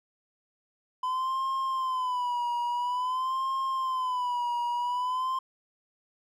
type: tone with vibrato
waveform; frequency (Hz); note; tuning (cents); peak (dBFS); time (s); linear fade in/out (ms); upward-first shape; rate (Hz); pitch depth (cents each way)
triangle; 1010; B5; +39; -25; 1.03-5.39; 5; sine; 0.49; 92
effects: none